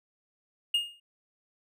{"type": "tone with exponential decay", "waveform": "triangle", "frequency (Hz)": 2842, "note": "F7", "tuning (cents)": 30, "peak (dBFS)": -19, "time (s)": [0.74, 1], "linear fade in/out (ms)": 5, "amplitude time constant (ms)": 55, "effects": []}